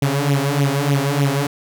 sawtooth tone with flanger, 140.7 Hz, C#3, 26 cents sharp, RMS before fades -18 dBFS, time 0.02-1.47 s, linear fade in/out 5 ms, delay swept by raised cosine 0.31 to 5.31 ms, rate 3.3 Hz, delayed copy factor +0.8, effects none

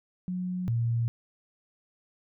sine tone pair in turn, 181.8 / 116.74 Hz, F#3 / A#2, -30 / +3 cents, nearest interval minor sixth, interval 767 cents, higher first, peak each -29 / -24 dBFS, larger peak second, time 0.28-0.68 / 0.68-1.08 s, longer neither, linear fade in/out 0 ms, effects none

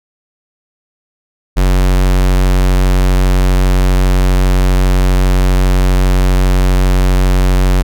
square tone, 46.25 Hz, F#1, in tune, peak -8 dBFS, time 1.56-7.83 s, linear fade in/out 20 ms, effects none

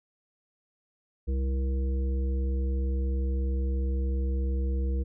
harmonic tone with a mistuned harmonic, 65.5 Hz, C2, 2 cents sharp, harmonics 1 / 3 / 5 / 7, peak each -25 / -39 / -41 / -41 dBFS, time 1.27-5.04 s, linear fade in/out 20 ms, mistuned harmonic 7, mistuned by +49 cents, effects none

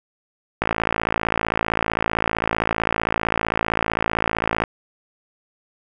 click train, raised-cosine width 0.5 ms, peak -4 dBFS, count 224, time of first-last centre 0.62-4.638 s, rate 55.5 Hz, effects none

